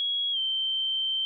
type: tone with pitch glide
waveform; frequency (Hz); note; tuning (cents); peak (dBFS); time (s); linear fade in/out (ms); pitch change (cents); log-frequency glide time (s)
sine; 3322 to 3117; G#7 to G7; 0 to -11; -25; 0-1.25; 0; -111; 0.32-0.38
effects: none